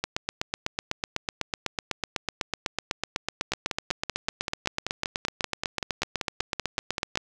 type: two click trains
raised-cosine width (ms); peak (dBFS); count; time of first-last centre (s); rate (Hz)
0.2; -9 / -11; 58 / 20; 0.04-7.156 / 3.52-7.174; 8.01 / 5.2
effects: none